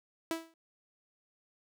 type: tone with exponential decay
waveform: sawtooth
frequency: 327.6 Hz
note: E4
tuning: 11 cents flat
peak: -25 dBFS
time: 0.31-0.54 s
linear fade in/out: 1 ms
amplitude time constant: 49 ms
effects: none